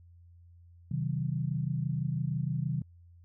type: chord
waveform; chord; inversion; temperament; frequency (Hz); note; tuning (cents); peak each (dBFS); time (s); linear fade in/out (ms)
sine; C diminished; none; just; 130.81 / 156.98 / 188.37; C3 / Eb3 / Gb3; 0 / +16 / +31; -32 / -32 / -38; 0.91-2.82; 5
effects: added 86 Hz sine -53 dBFS peak until 3.24 s